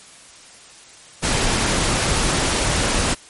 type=noise; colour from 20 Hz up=pink; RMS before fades=-19 dBFS; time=1.22-3.15 s; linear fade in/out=20 ms; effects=white hiss -44 dBFS RMS until 3.29 s + MP3 48 kbps